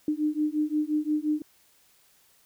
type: beating tone pair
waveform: sine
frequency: 300.2 / 305.9 Hz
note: D4 / D#4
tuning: +38 / -29 cents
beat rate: 5.7 Hz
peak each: -27 dBFS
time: 0.08-1.42 s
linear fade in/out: 2 ms
effects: white hiss -62 dBFS RMS until 2.45 s